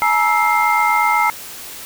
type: tone cluster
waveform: sine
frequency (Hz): 853 / 941 / 1313 / 2105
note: G#5 / A#5 / E6 / C7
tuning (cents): +46 / +16 / -7 / +10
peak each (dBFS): -18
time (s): 0.02-1.3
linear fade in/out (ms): 0
effects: white hiss -33 dBFS RMS until 1.85 s